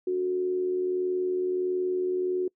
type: tone with amplitude modulation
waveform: sine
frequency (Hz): 366.3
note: F#4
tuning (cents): -17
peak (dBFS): -22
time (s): 0.07-2.48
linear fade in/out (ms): 5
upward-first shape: sine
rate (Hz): 81.5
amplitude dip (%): 45
effects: noise-tail reverb RT60 0.1 s tail -25 dB re dry